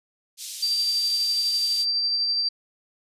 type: band-pass noise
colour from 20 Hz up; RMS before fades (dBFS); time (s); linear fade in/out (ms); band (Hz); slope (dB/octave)
pink; -36; 0.37-1.86; 50; 3700 to 12000; 24
type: tone with tremolo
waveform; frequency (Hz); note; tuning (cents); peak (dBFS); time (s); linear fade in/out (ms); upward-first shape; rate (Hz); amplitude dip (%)
sine; 4691; D8; -3; -20; 0.62-2.49; 10; sine; 12; 25
effects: resampled to 32000 Hz